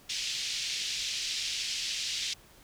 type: band-pass noise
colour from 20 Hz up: white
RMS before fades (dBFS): -34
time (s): 0.09-2.34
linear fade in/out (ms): 10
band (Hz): 2500 to 5700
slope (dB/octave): 24
effects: pink hiss -57 dBFS RMS until 2.63 s